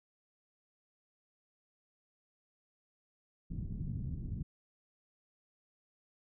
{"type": "low-pass noise", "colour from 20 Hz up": "white", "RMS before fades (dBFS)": -39, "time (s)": [3.5, 4.43], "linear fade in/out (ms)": 10, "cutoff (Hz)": 180, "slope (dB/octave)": 24, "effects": []}